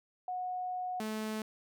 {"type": "tone pair in turn", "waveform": ["sine", "sawtooth"], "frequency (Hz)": [731, 216.9], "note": ["F#5", "A3"], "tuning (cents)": [-21, -25], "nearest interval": "octave + major sixth", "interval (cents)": 2104, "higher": "first", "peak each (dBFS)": [-34, -31], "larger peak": "second", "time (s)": [[0.28, 1], [1, 1.42]], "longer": "first", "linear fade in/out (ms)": 2, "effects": []}